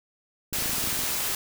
clicks, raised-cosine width 3 ms, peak -25 dBFS, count 12, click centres 0.527 / 0.586 / 0.623 / 0.659 / 0.695 / 0.733 / 0.783 / 0.84 / 0.875 / 0.929 / 0.991 / 1.036 s
white noise, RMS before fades -28 dBFS, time 0.53-1.35 s, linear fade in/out 2 ms
effects none

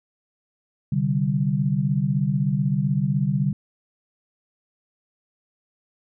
sine chord, C suspended second, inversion none, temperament equal with one note detuned, 130.81 / 146.83 / 193.97 Hz, C3 / D3 / G3, 0 / 0 / -18 cents, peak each -25 / -22 / -24 dBFS, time 0.92-3.53 s, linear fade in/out 5 ms, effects none

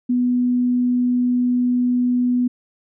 sine tone, 246.9 Hz, B3, in tune, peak -15 dBFS, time 0.09-2.48 s, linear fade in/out 10 ms, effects none

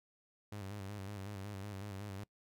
sawtooth tone with vibrato, 100 Hz, G2, 35 cents sharp, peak -39 dBFS, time 0.52-2.24 s, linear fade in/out 5 ms, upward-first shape square, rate 5.4 Hz, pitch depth 56 cents each way, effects noise-tail reverb RT60 0.1 s tail -23 dB re dry

